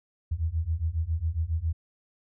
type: beating tone pair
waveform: sine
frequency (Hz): 77.7 / 85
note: D#2 / F2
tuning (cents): -2 / -46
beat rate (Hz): 7.3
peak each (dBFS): -29 / -28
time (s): 0.31-1.73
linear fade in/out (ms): 10
effects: none